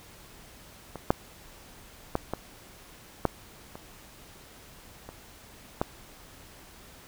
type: clicks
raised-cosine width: 1 ms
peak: -23 / -6 / -11 / -15 / -8 / -26 / -26 / -11 dBFS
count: 8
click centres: 0.957 / 1.105 / 2.154 / 2.336 / 3.253 / 3.755 / 5.09 / 5.815 s
effects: pink hiss -51 dBFS RMS until 7.07 s